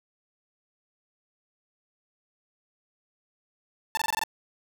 sawtooth tone bursts, 885 Hz, A5, 10 cents sharp, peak -21 dBFS, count 7, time 3.95-4.236 s, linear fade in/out 0 ms, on 22 ms, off 22 ms, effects none

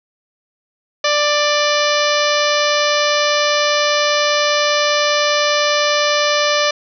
harmonic tone with a mistuned harmonic, 590 Hz, D5, 8 cents sharp, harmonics 1 / 2 / 3 / 4 / 5 / 6 / 7 / 8 / 9 / 10, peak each -17 / -20 / -22 / -23 / -24 / -25 / -25 / -26 / -27 / -27 dBFS, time 1.04-6.71 s, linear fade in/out 5 ms, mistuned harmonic 8, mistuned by +20 cents, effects none

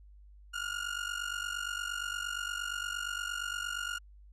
30% pulse ring-modulated tone, 1421 Hz, F6, 30 cents sharp, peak -29 dBFS, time 0.53-3.99 s, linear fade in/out 20 ms, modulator 24.3 Hz, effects added 50 Hz sine -52 dBFS peak until 4.32 s + resampled to 24000 Hz

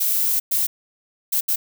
violet noise bursts at uneven times, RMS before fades -20 dBFS, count 4, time 0-0.4 / 0.51-0.67 / 1.32-1.41 / 1.48-1.56 s, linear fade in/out 10 ms, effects none

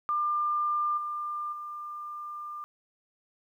sine tone with level steps, 1197 Hz, D6, 33 cents sharp, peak -25 / -31 / -36 dBFS, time 0.09-2.64 s, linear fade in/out 0 ms, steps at 0.97 / 1.52 s, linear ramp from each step 10 ms, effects 11-bit

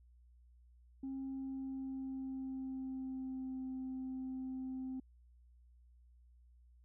sine tone with pitch glide, 268.2 to 260.4 Hz, C4 to C4, +43 to -8 cents, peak -38 dBFS, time 1.03-5 s, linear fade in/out 5 ms, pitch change -51 cents, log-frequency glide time 1.2-3.64 s, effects tanh soft clip ceiling -37 dBFS + added 60 Hz sine -61 dBFS peak until 6.84 s

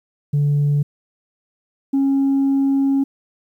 sine tone pair in turn, 145 / 273.7 Hz, D3 / C#4, -22 / -22 cents, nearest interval major seventh, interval 1100 cents, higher second, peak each -12 dBFS, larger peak neither, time 0.33-0.83 / 1.93-3.04 s, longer second, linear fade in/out 10 ms, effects tanh soft clip ceiling -12 dBFS + 9-bit

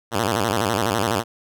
5% pulse tone with vibrato, 106.7 Hz, G#2, 47 cents sharp, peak -8 dBFS, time 0.11-1.24 s, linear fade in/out 50 ms, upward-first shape square, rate 12 Hz, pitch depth 160 cents each way, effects none

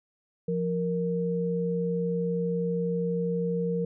sine tone pair together, 174.07 / 466.2 Hz, F3 / A#4, -5 / 0 cents, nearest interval octave + perfect fourth, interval 1705 cents, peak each -28 dBFS, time 0.48-3.85 s, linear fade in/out 5 ms, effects none

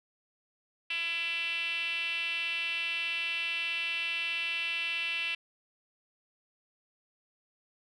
5% pulse tone with band-pass filter, 335.2 Hz, E4, 29 cents sharp, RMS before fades -33 dBFS, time 0.9-5.35 s, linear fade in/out 5 ms, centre 2700 Hz, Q 6.2, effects none

